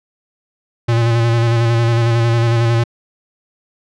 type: tone with vibrato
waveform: square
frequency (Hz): 116.54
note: A#2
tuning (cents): 0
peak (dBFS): -12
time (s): 0.88-2.84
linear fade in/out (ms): 10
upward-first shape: square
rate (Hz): 11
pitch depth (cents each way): 24
effects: low-pass 5000 Hz 12 dB/octave